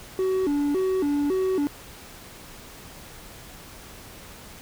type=tone with vibrato; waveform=triangle; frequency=329.6 Hz; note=E4; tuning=in tune; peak=-19 dBFS; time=0.19-1.67 s; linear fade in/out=0 ms; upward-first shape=square; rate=1.8 Hz; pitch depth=230 cents each way; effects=pink hiss -44 dBFS RMS until 4.61 s